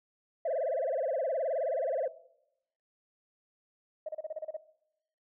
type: tone with vibrato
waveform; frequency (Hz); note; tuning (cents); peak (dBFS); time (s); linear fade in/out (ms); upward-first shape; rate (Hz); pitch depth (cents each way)
sine; 587.3; D5; 0; -27; 0.45-2.08; 5; sine; 19; 250
type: tone bursts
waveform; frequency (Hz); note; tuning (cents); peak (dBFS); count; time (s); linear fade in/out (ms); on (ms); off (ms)
sine; 622.3; D#5; 0; -33; 9; 4.06-4.568; 5; 28; 32
effects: noise-tail reverb RT60 0.8 s tail -17 dB re dry + tanh soft clip ceiling -25 dBFS